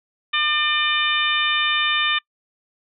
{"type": "harmonic tone", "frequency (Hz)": 600, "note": "D5", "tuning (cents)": 37, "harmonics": [2, 3, 4, 5, 6], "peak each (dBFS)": [-24, -24, -24, -24, -24], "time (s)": [0.33, 2.19], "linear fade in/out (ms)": 10, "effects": ["noise-tail reverb RT60 0.1 s tail -26 dB re dry"]}